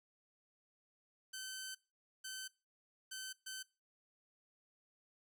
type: tone bursts at uneven times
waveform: 10% pulse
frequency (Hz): 1534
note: G6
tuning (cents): -38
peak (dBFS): -36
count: 4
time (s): 1.33-1.75 / 2.24-2.48 / 3.11-3.33 / 3.46-3.63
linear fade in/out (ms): 10
effects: noise-tail reverb RT60 0.3 s tail -22 dB re dry